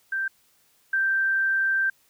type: tone pair in turn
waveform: sine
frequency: 1568 / 1568 Hz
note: G6 / G6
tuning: 0 / 0 cents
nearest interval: unison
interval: 0 cents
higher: neither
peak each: -24 / -20 dBFS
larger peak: second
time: 0.12-0.28 / 0.93-1.9 s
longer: second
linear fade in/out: 5 ms
effects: white hiss -63 dBFS RMS until 2.09 s